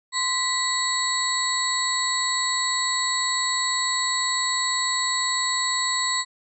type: tone cluster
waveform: sine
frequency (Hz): 1039 / 1967 / 3906 / 4337 / 7760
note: C6 / B6 / B7 / C#8 / B8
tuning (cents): -12 / -7 / -20 / -39 / -31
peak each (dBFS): -28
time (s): 0.12-6.25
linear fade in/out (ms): 50
effects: none